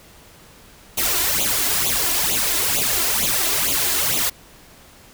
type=noise with flanger; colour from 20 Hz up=white; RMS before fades=-20 dBFS; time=0.97-4.3 s; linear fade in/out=10 ms; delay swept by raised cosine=0.28 to 2.98 ms; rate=2.2 Hz; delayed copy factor=+0.8; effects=pink hiss -47 dBFS RMS until 5.13 s